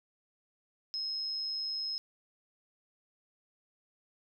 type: tone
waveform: sine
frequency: 5150 Hz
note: E8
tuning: 41 cents flat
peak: -33 dBFS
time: 0.94-1.98 s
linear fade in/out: 0 ms
effects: 12-bit